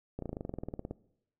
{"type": "slowing click train", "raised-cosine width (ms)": 2, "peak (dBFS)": -24, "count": 17, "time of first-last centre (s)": [0.19, 0.91], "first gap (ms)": 33, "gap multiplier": 1.04, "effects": ["noise-tail reverb RT60 0.8 s tail -21 dB re dry"]}